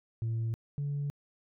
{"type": "tone pair in turn", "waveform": "sine", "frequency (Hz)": [113.7, 143.25], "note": ["A#2", "D3"], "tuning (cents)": [-43, -43], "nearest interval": "major third", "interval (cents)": 400, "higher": "second", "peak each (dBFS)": [-27, -29], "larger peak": "first", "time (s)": [[0.22, 0.54], [0.78, 1.1]], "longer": "neither", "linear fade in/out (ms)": 0, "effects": ["tanh soft clip ceiling -28 dBFS"]}